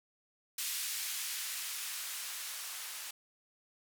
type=noise with band-pass filter sweep; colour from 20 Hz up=violet; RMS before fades=-40 dBFS; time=0.58-3.11 s; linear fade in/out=5 ms; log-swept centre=2300 to 960 Hz; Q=0.73; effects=none